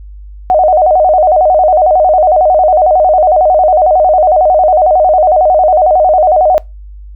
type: tone with vibrato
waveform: sine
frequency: 676 Hz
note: E5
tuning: 43 cents sharp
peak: -4 dBFS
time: 0.5-6.58 s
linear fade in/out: 0 ms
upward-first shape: square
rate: 11 Hz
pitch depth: 160 cents each way
effects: noise-tail reverb RT60 0.2 s tail -22 dB re dry + added 50 Hz sine -27 dBFS peak until 7.15 s